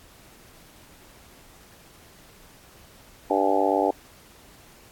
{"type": "harmonic tone with a mistuned harmonic", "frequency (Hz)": 98, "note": "G2", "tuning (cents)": 0, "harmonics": [3, 4, 5, 6, 7, 8, 9], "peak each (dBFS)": [-27, -27, -27, -27, -27, -27, -27], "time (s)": [3.3, 3.91], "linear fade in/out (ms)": 5, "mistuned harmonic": 9, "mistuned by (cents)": -58, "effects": ["pink hiss -52 dBFS RMS until 4.91 s", "AAC 64 kbps"]}